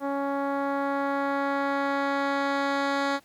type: tone with low-pass filter sweep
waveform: 10% pulse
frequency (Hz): 278.7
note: C#4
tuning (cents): +9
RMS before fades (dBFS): -27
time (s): 0-3.2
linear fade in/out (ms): 50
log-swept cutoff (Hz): 880 to 4600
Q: 0.72
effects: pink hiss -59 dBFS RMS until 3.24 s + high-pass 80 Hz 12 dB/octave